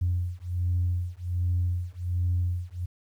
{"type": "beating tone pair", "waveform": "sine", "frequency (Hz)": [88, 89.3], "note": ["F2", "F2"], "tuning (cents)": [14, 39], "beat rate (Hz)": 1.3, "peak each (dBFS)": -27, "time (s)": [0.01, 2.86], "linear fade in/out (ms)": 10, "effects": ["tanh soft clip ceiling -18 dBFS", "10-bit"]}